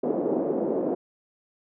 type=band-pass noise; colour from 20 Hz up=white; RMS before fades=-26 dBFS; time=0.03-0.95 s; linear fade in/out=10 ms; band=240 to 510 Hz; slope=24 dB/octave; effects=none